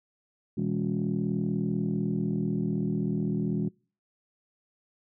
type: tone cluster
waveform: sine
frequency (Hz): 123.8 / 164 / 204.3 / 280.3 / 363.1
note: B2 / E3 / G#3 / C#4 / F#4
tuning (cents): +5 / -9 / -28 / +19 / -33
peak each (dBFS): -35 / -30 / -29 / -34 / -36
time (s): 0.57-3.69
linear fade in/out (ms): 10
effects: noise-tail reverb RT60 0.4 s tail -26 dB re dry + tanh soft clip ceiling -17 dBFS